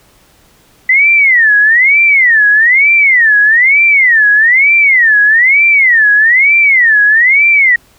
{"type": "tone with vibrato", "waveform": "sine", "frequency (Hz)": 1982, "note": "B6", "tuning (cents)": 6, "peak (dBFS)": -4, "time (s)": [0.89, 7.76], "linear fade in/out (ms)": 5, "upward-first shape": "sine", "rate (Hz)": 1.1, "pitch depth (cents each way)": 300, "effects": ["pink hiss -47 dBFS RMS until 7.98 s"]}